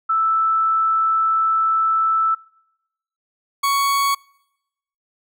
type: tone pair in turn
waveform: sine / 40% pulse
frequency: 1318.5 / 1115.5 Hz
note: E6 / C#6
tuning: 0 / +11 cents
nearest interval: minor third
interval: 289 cents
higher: first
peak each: -15 dBFS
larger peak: neither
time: 0.09-2.35 / 3.63-4.15 s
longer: first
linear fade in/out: 10 ms
effects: noise-tail reverb RT60 0.9 s tail -26 dB re dry